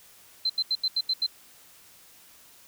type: tone bursts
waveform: sine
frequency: 4093 Hz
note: C8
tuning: 39 cents flat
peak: -22 dBFS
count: 7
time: 0.45-1.265 s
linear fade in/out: 5 ms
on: 47 ms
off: 81 ms
effects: white hiss -54 dBFS RMS until 2.67 s